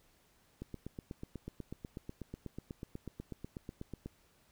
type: click train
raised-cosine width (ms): 3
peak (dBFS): -29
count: 29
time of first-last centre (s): 0.62-4.06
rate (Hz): 8.14
effects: pink hiss -69 dBFS RMS until 4.51 s